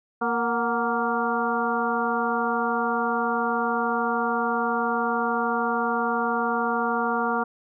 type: harmonic tone with a mistuned harmonic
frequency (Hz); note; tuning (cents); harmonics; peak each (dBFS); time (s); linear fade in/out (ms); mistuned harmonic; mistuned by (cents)
233.1; A#3; 0; 1 / 2 / 3 / 4 / 5 / 6; -29 / -29 / -29 / -29 / -29 / -29; 0.21-7.44; 10; 3; +80
effects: none